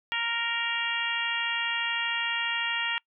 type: harmonic tone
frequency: 466.2 Hz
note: A#4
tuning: in tune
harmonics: 2 / 3 / 4 / 5 / 6 / 7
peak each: -36 / -36 / -32 / -35 / -31 / -36 dBFS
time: 0.12-2.98 s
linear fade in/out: 0 ms
effects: noise-tail reverb RT60 0.1 s tail -26 dB re dry